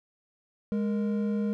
triangle tone pair together, 207.7 / 466.2 Hz, G#3 / A#4, 0 / 0 cents, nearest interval octave + major second, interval 1400 cents, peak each -24 / -33 dBFS, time 0.72-1.53 s, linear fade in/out 0 ms, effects none

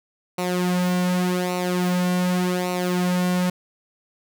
sawtooth tone with flanger, 180.2 Hz, F#3, 45 cents flat, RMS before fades -22 dBFS, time 0.38-3.5 s, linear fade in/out 5 ms, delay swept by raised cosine 0.6 to 3.2 ms, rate 0.86 Hz, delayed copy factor -0.7, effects none

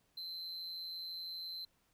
triangle tone with amplitude modulation, 4083 Hz, C8, 43 cents flat, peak -38 dBFS, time 0.17-1.65 s, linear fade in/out 5 ms, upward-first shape sine, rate 172 Hz, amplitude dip 55%, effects pink hiss -75 dBFS RMS until 1.93 s

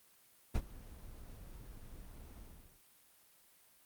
brown noise with ADSR envelope, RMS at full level -30 dBFS, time 0.54-2.83 s, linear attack 17 ms, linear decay 51 ms, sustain -21 dB, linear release 440 ms, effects white hiss -66 dBFS RMS until 3.85 s + Opus 32 kbps

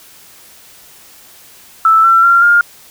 sine tone with pitch steps, 1318.5 / 1348.5 / 1379.3 / 1410.7 Hz, E6 / E6 / F6 / F6, 0 / +39 / -22 / +17 cents, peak -5 dBFS, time 1.85-2.61 s, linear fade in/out 2 ms, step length 190 ms, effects white hiss -41 dBFS RMS until 2.9 s

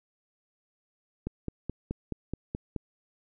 click train, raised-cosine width 3 ms, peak -19 dBFS, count 8, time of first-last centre 1.27-2.763 s, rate 4.69 Hz, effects none

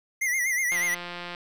square tone with vibrato, 2032 Hz, B6, 49 cents sharp, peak -24 dBFS, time 0.21-0.95 s, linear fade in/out 10 ms, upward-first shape sine, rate 8.2 Hz, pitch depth 92 cents each way
click train, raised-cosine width 0.3 ms, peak -20 dBFS, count 111, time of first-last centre 0.72-1.349 s, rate 175 Hz
effects none

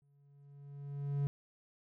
triangle tone with exponential growth, 141.7 Hz, C#3, 38 cents sharp, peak -27 dBFS, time 0.02-1.27 s, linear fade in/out 0 ms, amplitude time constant 270 ms, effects none

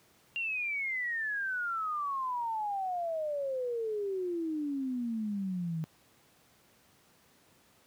sine exponential sweep, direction down, 2794 to 156.5 Hz, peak -31 dBFS, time 0.36-5.84 s, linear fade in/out 0 ms, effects pink hiss -64 dBFS RMS until 7.86 s + high-pass 100 Hz 12 dB/octave

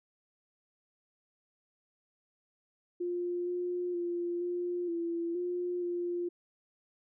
sine tone with pitch steps, 352.1 / 355.6 / 347.4 / 352.6 / 338.2 / 355 / 349.9 Hz, F4 / F4 / F4 / F4 / E4 / F4 / F4, +14 / +31 / -9 / +17 / +44 / +28 / +3 cents, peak -31 dBFS, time 3-6.29 s, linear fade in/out 10 ms, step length 470 ms, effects none

